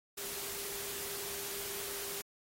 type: tone in noise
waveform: sine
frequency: 401.1 Hz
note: G4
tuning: 40 cents sharp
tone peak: -48 dBFS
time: 0.17-2.22 s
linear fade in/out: 10 ms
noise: white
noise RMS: -41 dBFS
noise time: 0.17-2.22 s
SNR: -10 dB
effects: AAC 48 kbps